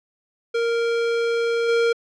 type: tone with level steps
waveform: square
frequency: 465.3 Hz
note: A#4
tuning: 3 cents flat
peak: -20 / -17 dBFS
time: 0.54-1.93 s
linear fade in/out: 10 ms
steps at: 1.68 s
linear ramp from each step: 10 ms
effects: low-pass 4000 Hz 12 dB/octave